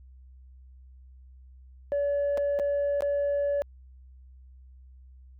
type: tone with dropouts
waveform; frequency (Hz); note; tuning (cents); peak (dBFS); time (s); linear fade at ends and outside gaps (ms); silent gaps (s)
sine; 571; D5; -49; -22; 1.92-3.62; 0; 2.374-2.379 / 2.59-2.597 / 3.007-3.022
effects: tanh soft clip ceiling -22 dBFS + added 64 Hz sine -48 dBFS peak until 5.39 s